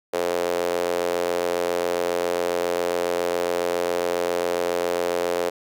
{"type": "tone with high-pass filter", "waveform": "sawtooth", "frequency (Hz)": 87.31, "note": "F2", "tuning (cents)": 0, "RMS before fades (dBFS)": -24, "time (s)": [0.13, 5.5], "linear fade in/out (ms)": 10, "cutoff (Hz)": 480, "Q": 4, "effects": []}